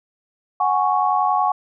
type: chord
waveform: sine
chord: F# suspended second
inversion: none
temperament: equal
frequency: 740 / 830.6 / 1108.7 Hz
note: F#5 / G#5 / C#6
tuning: 0 / 0 / 0 cents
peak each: -20 dBFS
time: 0.6-1.52 s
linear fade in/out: 5 ms
effects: none